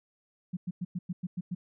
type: tone bursts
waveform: sine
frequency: 178.9 Hz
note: F3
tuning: 42 cents sharp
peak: -30 dBFS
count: 8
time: 0.53-1.55 s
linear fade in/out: 10 ms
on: 40 ms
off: 100 ms
effects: none